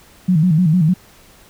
sine tone with vibrato, 168.7 Hz, E3, 40 cents sharp, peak -10 dBFS, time 0.28-0.94 s, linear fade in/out 10 ms, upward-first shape square, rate 6.6 Hz, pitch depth 140 cents each way, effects pink hiss -47 dBFS RMS until 1.49 s

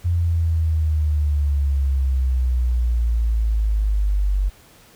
sine exponential sweep, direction down, 87.3 to 47.47 Hz, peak -16 dBFS, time 0.04-4.5 s, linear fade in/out 20 ms, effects pink hiss -50 dBFS RMS until 4.95 s

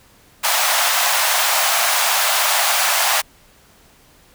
pink high-pass noise, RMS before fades -17 dBFS, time 0.43-3.22 s, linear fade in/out 20 ms, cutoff 640 Hz, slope 48 dB/octave, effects pink hiss -51 dBFS RMS until 4.34 s

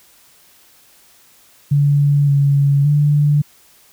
sine tone with pitch steps, 143.5 / 140.9 / 146.8 Hz, D3 / C#3 / D3, -40 / +29 / 0 cents, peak -10 dBFS, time 1.71-3.42 s, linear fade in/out 10 ms, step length 570 ms, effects white hiss -50 dBFS RMS until 3.92 s

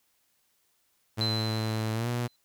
sawtooth tone with pitch glide, 110 to 120.65 Hz, A2 to B2, 0 to -40 cents, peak -24 dBFS, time 1.17-2.28 s, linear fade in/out 20 ms, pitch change +160 cents, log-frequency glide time 1.94-2.08 s
sine tone with exponential decay, 4053 Hz, B7, 44 cents sharp, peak -26 dBFS, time 1.21-2.36 s, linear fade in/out 1 ms, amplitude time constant 250 ms
effects white hiss -71 dBFS RMS until 2.44 s

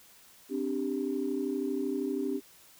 sine chord, C suspended second, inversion none, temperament just, 261.6 / 294.3 / 392.4 Hz, C4 / D4 / G4, 0 / +4 / +2 cents, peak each -33 dBFS, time 0.49-2.41 s, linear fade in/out 50 ms, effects tanh soft clip ceiling -20 dBFS + white hiss -57 dBFS RMS until 2.79 s

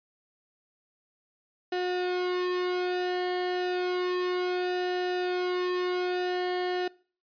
sawtooth tone with flanger, 361.5 Hz, F#4, 40 cents flat, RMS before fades -29 dBFS, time 1.72-6.88 s, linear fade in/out 5 ms, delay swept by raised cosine 0.87 to 1.97 ms, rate 0.31 Hz, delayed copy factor -0.75, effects noise-tail reverb RT60 0.4 s tail -22 dB re dry + resampled to 11025 Hz

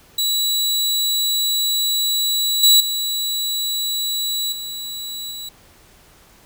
sawtooth tone with level steps, 3925 Hz, B7, 11 cents flat, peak -14 / -6 / -17 / -24 / -26 dBFS, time 0.18-5.49 s, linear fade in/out 5 ms, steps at 2.63 / 2.8 / 4.52 / 5.31 s, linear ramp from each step 5 ms, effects pink hiss -50 dBFS RMS until 6.45 s

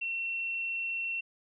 sine tone, 2714 Hz, E7, 50 cents sharp, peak -31 dBFS, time 0.01-1.21 s, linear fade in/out 10 ms, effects none

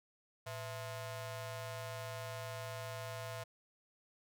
sawtooth ring-modulated tone, 386.4 Hz, G4, 25 cents flat, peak -35 dBFS, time 0.46-3.44 s, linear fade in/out 10 ms, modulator 273 Hz, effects none

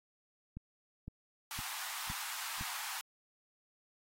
click train, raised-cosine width 5 ms, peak -31 dBFS, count 5, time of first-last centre 0.57-2.611 s, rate 1.96 Hz
pink high-pass noise, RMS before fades -42 dBFS, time 1.51-3.01 s, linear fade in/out 0 ms, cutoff 810 Hz, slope 48 dB/octave
effects AAC 48 kbps

